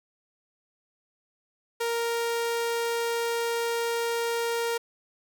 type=tone; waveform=sawtooth; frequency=466.2 Hz; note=A#4; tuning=in tune; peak=-22 dBFS; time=1.8-4.78 s; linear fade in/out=10 ms; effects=none